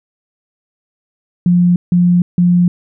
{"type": "tone bursts", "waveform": "sine", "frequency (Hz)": 176.4, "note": "F3", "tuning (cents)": 18, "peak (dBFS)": -7, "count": 3, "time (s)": [1.46, 2.68], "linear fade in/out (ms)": 2, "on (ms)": 300, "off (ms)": 160, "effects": []}